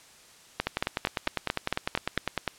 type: two click trains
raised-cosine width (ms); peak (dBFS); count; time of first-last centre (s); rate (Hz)
0.3; -10 / -9; 19 / 8; 0.67-2.477 / 0.6-2.177; 9.96 / 4.44
effects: white hiss -54 dBFS RMS until 2.58 s + low-pass 9000 Hz 12 dB/octave